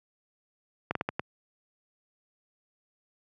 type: slowing click train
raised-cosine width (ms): 0.5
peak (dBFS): -13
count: 5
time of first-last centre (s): 0.91-1.195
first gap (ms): 43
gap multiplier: 1.35
effects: high-pass 100 Hz 12 dB/octave